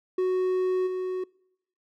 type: tone with level steps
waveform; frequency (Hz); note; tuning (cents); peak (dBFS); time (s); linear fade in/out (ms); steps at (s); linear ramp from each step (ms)
triangle; 369.8; F#4; -1; -20 / -25; 0.18-1.24; 5; 0.86; 20
effects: noise-tail reverb RT60 0.8 s tail -25 dB re dry